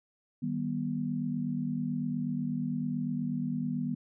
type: chord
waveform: sine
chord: Eb augmented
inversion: none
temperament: just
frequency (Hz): 155.56 / 194.45 / 243.1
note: Eb3 / G3 / B3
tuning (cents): 0 / -14 / -27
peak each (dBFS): -35 / -36 / -32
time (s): 0.42-3.95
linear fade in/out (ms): 10
effects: none